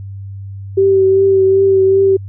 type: tone with vibrato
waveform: sine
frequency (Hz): 386.2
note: G4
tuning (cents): -26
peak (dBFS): -7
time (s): 0.77-2.17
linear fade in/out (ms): 10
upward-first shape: triangle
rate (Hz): 2.6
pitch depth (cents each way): 25
effects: added 98 Hz sine -25 dBFS peak until 2.28 s

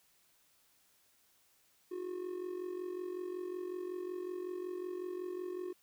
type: tone with amplitude modulation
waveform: triangle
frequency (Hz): 362.3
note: F#4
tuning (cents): -36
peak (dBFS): -33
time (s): 1.91-5.73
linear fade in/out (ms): 10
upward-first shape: sine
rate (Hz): 45.4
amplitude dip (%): 70
effects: white hiss -70 dBFS RMS until 5.82 s

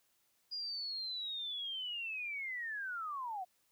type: linear sweep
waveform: sine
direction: down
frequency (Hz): 4898 to 704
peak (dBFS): -38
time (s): 0.51-3.45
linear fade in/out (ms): 20
effects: white hiss -75 dBFS RMS until 3.71 s

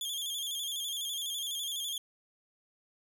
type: tone with vibrato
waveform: sawtooth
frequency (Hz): 3337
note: G#7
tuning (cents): +8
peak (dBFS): -31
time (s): 0.01-1.98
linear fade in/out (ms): 2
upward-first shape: square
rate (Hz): 12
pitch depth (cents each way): 60
effects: none

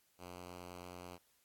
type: tone with vibrato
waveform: 5% pulse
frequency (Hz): 89.2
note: F2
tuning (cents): +37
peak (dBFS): -37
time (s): 0.18-1.19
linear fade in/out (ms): 50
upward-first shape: triangle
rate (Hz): 6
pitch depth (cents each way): 9
effects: white hiss -74 dBFS RMS until 1.44 s + AAC 64 kbps

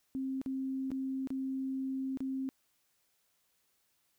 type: tone with dropouts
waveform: sine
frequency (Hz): 265.5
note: C4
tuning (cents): +25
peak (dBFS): -33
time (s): 0.15-2.49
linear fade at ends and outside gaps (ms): 0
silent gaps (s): 0.415-0.461 / 0.905-0.916 / 1.273-1.304 / 2.173-2.205
effects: white hiss -75 dBFS RMS until 4.18 s

